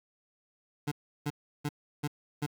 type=tone bursts; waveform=25% pulse; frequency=146.83 Hz; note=D3; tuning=in tune; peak=-26 dBFS; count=5; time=0.87-2.465 s; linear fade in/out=10 ms; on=47 ms; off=340 ms; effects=10-bit